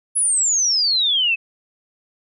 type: exponential sweep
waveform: sine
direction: down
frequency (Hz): 10548 to 2564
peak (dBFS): -15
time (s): 0.15-1.36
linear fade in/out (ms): 20
effects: none